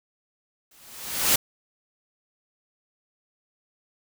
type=noise with exponential growth; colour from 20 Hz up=white; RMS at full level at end=-17 dBFS; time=0.71-1.36 s; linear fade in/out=5 ms; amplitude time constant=140 ms; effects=none